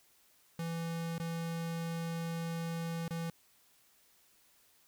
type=tone with dropouts; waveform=square; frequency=166.4 Hz; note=E3; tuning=17 cents sharp; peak=-36 dBFS; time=0.59-3.3 s; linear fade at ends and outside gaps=2 ms; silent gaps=1.182-1.199 / 3.08-3.107 s; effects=white hiss -67 dBFS RMS until 4.87 s